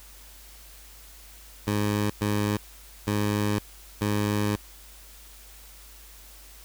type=tone bursts at uneven times; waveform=15% pulse; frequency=103.83 Hz; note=G#2; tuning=in tune; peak=-17 dBFS; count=4; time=1.67-2.1 / 2.21-2.57 / 3.07-3.59 / 4.01-4.56 s; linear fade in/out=5 ms; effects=added 50 Hz sine -49 dBFS peak until 6.64 s + white hiss -50 dBFS RMS until 6.64 s